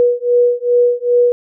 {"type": "beating tone pair", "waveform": "sine", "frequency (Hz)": [484.4, 486.9], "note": ["B4", "B4"], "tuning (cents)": [-34, -25], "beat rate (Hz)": 2.5, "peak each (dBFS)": -13, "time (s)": [0, 1.32], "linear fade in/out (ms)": 0, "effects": []}